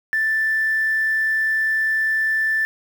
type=tone; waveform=sine; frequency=1765 Hz; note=A6; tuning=5 cents sharp; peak=-16 dBFS; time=0.13-2.65 s; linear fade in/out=0 ms; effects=tanh soft clip ceiling -13 dBFS + 7-bit